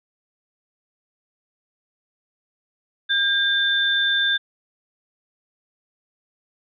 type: tone pair together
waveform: sine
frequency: 1606 / 3556 Hz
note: G6 / A7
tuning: +41 / +18 cents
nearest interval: octave + major second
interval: 1377 cents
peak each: -20 dBFS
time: 3.09-4.38 s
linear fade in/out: 20 ms
effects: none